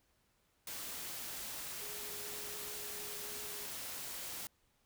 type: tone in noise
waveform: sine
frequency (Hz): 416.1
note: G#4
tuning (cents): +3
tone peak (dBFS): -53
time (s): 1.81-3.66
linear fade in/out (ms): 2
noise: white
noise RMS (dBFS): -44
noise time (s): 0.67-4.47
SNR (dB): -12
effects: pink hiss -75 dBFS RMS until 4.85 s